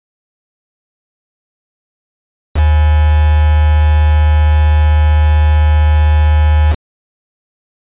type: tone with quantisation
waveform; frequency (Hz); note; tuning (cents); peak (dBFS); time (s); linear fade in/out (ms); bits
sine; 76.3; D#2; -33; -6; 2.54-6.76; 50; 3
effects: resampled to 8000 Hz